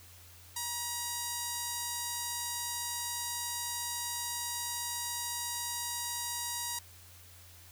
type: tone with notch filter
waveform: 5% pulse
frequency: 954 Hz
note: A#5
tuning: 40 cents sharp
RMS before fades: -37 dBFS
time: 0.56-6.79 s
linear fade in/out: 5 ms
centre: 2500 Hz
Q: 1.3
effects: added 88 Hz sine -56 dBFS peak until 7.71 s + white hiss -56 dBFS RMS until 7.71 s